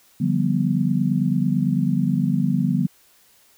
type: chord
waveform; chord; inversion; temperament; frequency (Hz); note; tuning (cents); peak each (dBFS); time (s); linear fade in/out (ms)
sine; G dominant seventh; second; just; 147 / 176.4 / 196 / 245; D3 / F3 / G3 / B3; +2 / +18 / 0 / -14; -23; 0.2-2.87; 10
effects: white hiss -56 dBFS RMS until 3.57 s